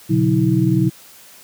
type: tone cluster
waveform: sine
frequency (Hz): 120.8 / 141.2 / 180.9 / 322.1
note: B2 / C#3 / F#3 / E4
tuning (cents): -38 / +32 / -39 / -40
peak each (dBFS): -18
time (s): 0.09-0.9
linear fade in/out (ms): 20
effects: white hiss -44 dBFS RMS until 1.43 s + high-pass 80 Hz 12 dB/octave